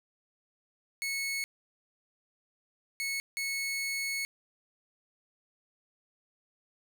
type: tone bursts at uneven times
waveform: sawtooth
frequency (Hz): 2200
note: C#7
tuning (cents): -14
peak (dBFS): -28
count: 3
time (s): 1.02-1.44 / 3-3.2 / 3.37-4.25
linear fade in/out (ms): 0
effects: none